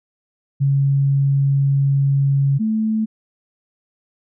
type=tone pair in turn; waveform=sine; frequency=138.59 / 218.8 Hz; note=C#3 / A3; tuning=0 / -9 cents; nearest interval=minor sixth; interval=791 cents; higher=second; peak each=-13 / -16 dBFS; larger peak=first; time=0.6-2.59 / 2.59-3.06 s; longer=first; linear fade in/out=20 ms; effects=none